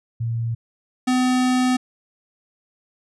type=tone pair in turn; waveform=sine / square; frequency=115.6 / 253.3 Hz; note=A#2 / B3; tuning=-14 / +44 cents; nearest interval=octave + major second; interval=1358 cents; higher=second; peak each=-21 / -17 dBFS; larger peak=second; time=0.2-0.55 / 1.07-1.77 s; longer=second; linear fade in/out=10 ms; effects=resampled to 24000 Hz